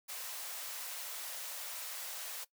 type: high-pass noise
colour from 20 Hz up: white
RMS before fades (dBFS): -43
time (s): 0.08-2.45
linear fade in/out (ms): 20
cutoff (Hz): 490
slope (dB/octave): 48
effects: noise-tail reverb RT60 0.1 s tail -18 dB re dry